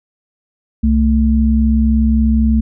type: tone pair together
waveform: sine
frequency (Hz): 65.66 / 222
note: C2 / A3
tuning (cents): +7 / +16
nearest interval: octave + major sixth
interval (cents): 2109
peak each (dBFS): -12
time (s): 0.83-2.61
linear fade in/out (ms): 10
effects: none